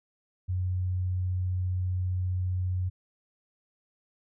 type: tone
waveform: sine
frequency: 91.5 Hz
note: F#2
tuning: 19 cents flat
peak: -26 dBFS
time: 0.48-2.9 s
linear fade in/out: 20 ms
effects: none